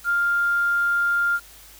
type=tone with quantisation; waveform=sine; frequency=1400 Hz; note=F6; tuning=4 cents sharp; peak=-18 dBFS; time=0.04-1.4 s; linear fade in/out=50 ms; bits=7; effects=added 52 Hz sine -52 dBFS peak until 1.79 s + white hiss -47 dBFS RMS until 1.79 s